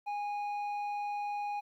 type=tone with low-pass filter; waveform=square; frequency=823 Hz; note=G#5; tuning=16 cents flat; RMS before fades=-36 dBFS; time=0.06-1.61 s; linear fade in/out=20 ms; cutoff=1900 Hz; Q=0.97; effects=12-bit